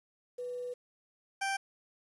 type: tone pair in turn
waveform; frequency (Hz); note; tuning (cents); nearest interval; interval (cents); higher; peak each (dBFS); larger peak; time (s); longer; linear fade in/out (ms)
sine / 20% pulse; 493.3 / 783.1; B4 / G5; -2 / -2; minor sixth; 800; second; -36 / -26; second; 0.38-0.74 / 1.41-1.57; first; 10
effects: resampled to 24000 Hz + 10-bit